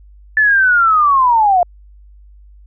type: linear sweep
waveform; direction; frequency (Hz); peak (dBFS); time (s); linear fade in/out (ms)
sine; down; 1757 to 687; -8; 0.37-1.63; 2
effects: added 50 Hz sine -39 dBFS peak until 2.66 s